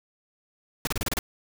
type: noise bursts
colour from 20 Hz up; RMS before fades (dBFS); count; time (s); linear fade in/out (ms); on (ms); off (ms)
pink; -27; 7; 0.85-1.19; 2; 22; 31
effects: none